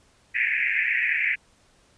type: band-pass noise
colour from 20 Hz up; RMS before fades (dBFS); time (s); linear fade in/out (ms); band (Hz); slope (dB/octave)
white; -24; 0.34-1.36; 20; 1700 to 2500; 96
effects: pink hiss -60 dBFS RMS until 1.97 s + resampled to 22050 Hz